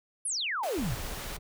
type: exponential sweep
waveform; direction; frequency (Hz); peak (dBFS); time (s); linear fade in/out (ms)
sine; down; 11150 to 100; -29; 0.25-0.95; 5
type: high-pass noise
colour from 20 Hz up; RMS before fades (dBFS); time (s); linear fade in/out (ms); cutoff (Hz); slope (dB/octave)
pink; -41; 0.63-1.37; 5; 410; 24
type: noise with tremolo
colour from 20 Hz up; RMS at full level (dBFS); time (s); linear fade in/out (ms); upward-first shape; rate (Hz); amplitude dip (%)
brown; -37; 0.77-1.39; 20; square; 15; 40
effects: none